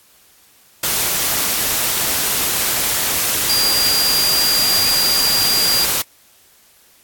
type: tone in noise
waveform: sine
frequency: 4782 Hz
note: D8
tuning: 30 cents sharp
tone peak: -15 dBFS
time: 3.49-5.85 s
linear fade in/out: 5 ms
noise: white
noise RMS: -18 dBFS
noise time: 0.83-6.02 s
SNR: 0 dB
effects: white hiss -51 dBFS RMS until 7.03 s + AAC 64 kbps